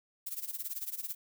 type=noise with tremolo; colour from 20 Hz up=violet; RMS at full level=-36 dBFS; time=0.26-1.15 s; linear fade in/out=10 ms; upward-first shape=sine; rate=18 Hz; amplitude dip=85%; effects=none